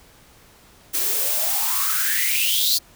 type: noise with high-pass filter sweep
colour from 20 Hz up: blue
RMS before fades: -21 dBFS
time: 0.93-2.79 s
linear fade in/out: 20 ms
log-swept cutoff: 320 to 4500 Hz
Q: 8.7
effects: pink hiss -51 dBFS RMS until 2.95 s